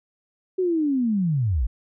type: linear sweep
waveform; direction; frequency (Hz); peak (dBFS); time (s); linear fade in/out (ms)
sine; down; 380 to 46.79; -19; 0.58-1.67; 10
effects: none